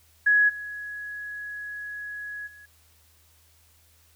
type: tone with level steps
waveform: sine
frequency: 1676 Hz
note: G#6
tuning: 15 cents sharp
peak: -16 / -33 / -46 dBFS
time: 0.26-2.66 s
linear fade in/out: 10 ms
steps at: 0.48 / 2.46 s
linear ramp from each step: 20 ms
effects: added 80 Hz sine -61 dBFS peak until 4.15 s + white hiss -61 dBFS RMS until 4.15 s